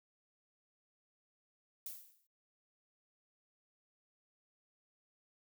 violet noise with exponential decay, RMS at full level -42 dBFS, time 1.86-2.27 s, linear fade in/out 2 ms, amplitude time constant 89 ms, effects noise-tail reverb RT60 0.1 s tail -19 dB re dry

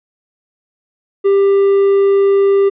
triangle tone, 395.7 Hz, G4, 16 cents sharp, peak -6 dBFS, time 1.24-2.7 s, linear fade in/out 20 ms, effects resampled to 8000 Hz

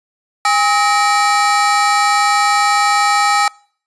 35% pulse ring-modulated tone, 1046.5 Hz, C6, in tune, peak -6 dBFS, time 0.45-3.48 s, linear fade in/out 2 ms, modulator 230 Hz, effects noise-tail reverb RT60 0.5 s tail -25 dB re dry + resampled to 22050 Hz

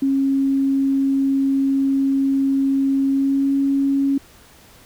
sine tone with pitch glide, 272.2 to 275.8 Hz, C#4 to C#4, -31 to -9 cents, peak -15 dBFS, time 0.02-4.18 s, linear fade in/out 5 ms, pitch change +22 cents, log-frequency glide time 3.08-3.54 s, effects pink hiss -48 dBFS RMS until 4.85 s

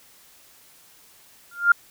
sine tone with exponential growth, 1400 Hz, F6, 4 cents sharp, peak -8 dBFS, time 1.51-1.72 s, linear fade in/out 5 ms, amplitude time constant 44 ms, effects white hiss -53 dBFS RMS until 1.9 s

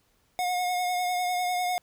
square tone with vibrato, 722 Hz, F#5, 43 cents flat, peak -26 dBFS, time 0.39-1.78 s, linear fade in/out 0 ms, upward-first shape triangle, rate 10 Hz, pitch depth 28 cents each way, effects pink hiss -68 dBFS RMS until 1.82 s

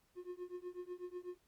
triangle tone with tremolo, 358.5 Hz, F4, 45 cents sharp, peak -38 dBFS, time 0.15-1.38 s, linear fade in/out 50 ms, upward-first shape triangle, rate 8.1 Hz, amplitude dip 100%, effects pink hiss -75 dBFS RMS until 1.47 s + Opus 48 kbps

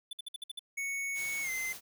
square tone bursts, 3497 Hz, A7, 11 cents flat, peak -38 dBFS, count 7, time 0.11-0.593 s, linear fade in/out 5 ms, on 21 ms, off 56 ms
square tone with pitch glide, 2217 to 2069 Hz, C#7 to C7, 0 to -20 cents, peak -34 dBFS, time 0.77-1.73 s, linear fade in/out 10 ms, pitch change -120 cents, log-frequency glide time 1.42-1.5 s
white noise, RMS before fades -45 dBFS, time 1.14-1.81 s, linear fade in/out 50 ms
effects none

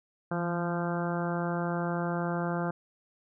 harmonic tone with a mistuned harmonic, 173 Hz, F3, 16 cents flat, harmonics 1 / 2 / 3 / 4 / 5 / 6 / 7 / 8 / 9, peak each -31 / -36 / -37 / -37 / -40 / -43 / -42 / -41 / -43 dBFS, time 0.31-2.71 s, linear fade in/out 5 ms, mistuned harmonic 1, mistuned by -37 cents, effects none

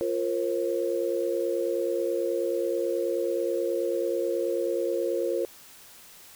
sine chord, F suspended fourth, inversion none, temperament equal with one note detuned, 349.2 / 466.2 / 535.5 Hz, F4 / Bb4 / C5, 0 / 0 / +40 cents, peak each -29 dBFS, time 0.01-5.45 s, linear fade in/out 0 ms, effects white hiss -50 dBFS RMS until 6.35 s

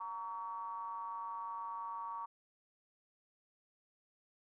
triangle ring-modulated tone, 101.5 Hz, G#2, 39 cents flat, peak -35 dBFS, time 0-2.26 s, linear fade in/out 10 ms, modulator 1030 Hz, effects none

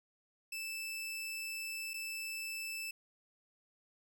sawtooth tone with dropouts, 2637 Hz, E7, in tune, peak -36 dBFS, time 0.52-2.91 s, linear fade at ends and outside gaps 5 ms, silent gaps 1.935-1.94 s, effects none

